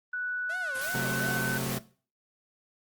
sine tone with pitch glide, 1480 to 1515.5 Hz, F#6 to F#6, 0 to +41 cents, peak -30 dBFS, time 0.13-1.58 s, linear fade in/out 5 ms, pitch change +41 cents, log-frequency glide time 0.66-1.4 s
sawtooth tone with vibrato, 622.3 Hz, D#5, in tune, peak -36 dBFS, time 0.49-1.4 s, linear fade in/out 10 ms, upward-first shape sine, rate 2.7 Hz, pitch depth 300 cents each way
white noise, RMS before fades -38 dBFS, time 0.74-1.79 s, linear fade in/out 20 ms
sawtooth chord, F# diminished, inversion second, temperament equal with one note detuned, 130.81 / 182.77 / 220 Hz, C3 / F#3 / A3, 0 / -21 / 0 cents, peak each -29 / -32 / -33 dBFS, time 0.94-1.79 s, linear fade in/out 10 ms
effects noise-tail reverb RT60 0.4 s tail -18 dB re dry + Opus 32 kbps

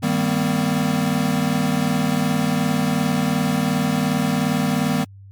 square chord, C minor seventh, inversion first, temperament equal with one note detuned, 155.56 / 196 / 233.1 / 255.8 Hz, Eb3 / G3 / Bb3 / C4, 0 / 0 / 0 / -39 cents, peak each -24 dBFS, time 0.02-5.05 s, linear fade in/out 20 ms, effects added 98 Hz sine -39 dBFS peak until 5.31 s + MP3 96 kbps

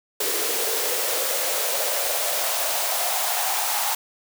white noise with high-pass filter sweep, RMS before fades -24 dBFS, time 0.2-3.95 s, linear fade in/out 5 ms, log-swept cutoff 410 to 830 Hz, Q 5, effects none

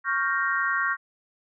sine chord, G half-diminished seventh, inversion second, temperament equal, 1108.7 / 1396.9 / 1568 / 1864.7 Hz, Db6 / F6 / G6 / Bb6, 0 / 0 / 0 / 0 cents, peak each -28 dBFS, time 0.04-0.97 s, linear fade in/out 50 ms, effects none

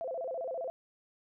sine tone with vibrato, 589 Hz, D5, 5 cents sharp, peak -34 dBFS, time 0.01-0.7 s, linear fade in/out 0 ms, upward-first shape square, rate 15 Hz, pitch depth 220 cents each way, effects none

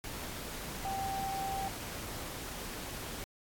sine tone in noise, 779 Hz, G5, 11 cents flat, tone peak -34 dBFS, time 0.85-1.68 s, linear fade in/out 0 ms, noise pink, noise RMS -42 dBFS, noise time 0.04-3.24 s, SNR +5 dB, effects AAC 64 kbps

